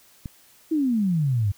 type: click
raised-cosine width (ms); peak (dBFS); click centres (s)
5; -20; 0.258
type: exponential sweep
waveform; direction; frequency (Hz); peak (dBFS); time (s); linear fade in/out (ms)
sine; down; 329.6 to 95; -19; 0.71-1.52; 10
effects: white hiss -55 dBFS RMS until 1.57 s